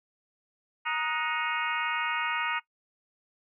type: harmonic tone with a mistuned harmonic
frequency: 312.8 Hz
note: D#4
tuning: 9 cents sharp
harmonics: 3 / 4 / 5 / 6 / 7 / 8 / 9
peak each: -33 / -34 / -35 / -36 / -36 / -37 / -38 dBFS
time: 0.85-2.6 s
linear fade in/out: 20 ms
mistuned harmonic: 5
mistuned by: -110 cents
effects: noise-tail reverb RT60 0.1 s tail -19 dB re dry